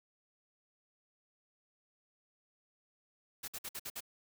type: noise bursts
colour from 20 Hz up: white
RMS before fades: -42 dBFS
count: 6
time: 3.43-4.006 s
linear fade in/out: 10 ms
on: 51 ms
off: 54 ms
effects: none